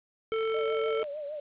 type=harmonic tone; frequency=444.7 Hz; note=A4; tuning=18 cents sharp; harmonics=1 / 3 / 5 / 7; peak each=-27 / -37 / -41 / -44 dBFS; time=0.32-1.03 s; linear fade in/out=0 ms
type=click train; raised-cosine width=0.2 ms; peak=-28 dBFS; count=32; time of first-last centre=0.34-1.041 s; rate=44.2 Hz
type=tone with vibrato; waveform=sine; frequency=590 Hz; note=D5; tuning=8 cents sharp; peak=-34 dBFS; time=0.54-1.4 s; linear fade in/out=5 ms; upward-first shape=triangle; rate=6.6 Hz; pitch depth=100 cents each way
effects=resampled to 8000 Hz + 10-bit